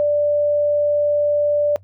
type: tone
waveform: sine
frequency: 587.3 Hz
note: D5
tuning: in tune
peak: -14 dBFS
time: 0-1.76 s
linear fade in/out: 0 ms
effects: noise-tail reverb RT60 0.1 s tail -21 dB re dry + added 96 Hz sine -44 dBFS peak until 1.83 s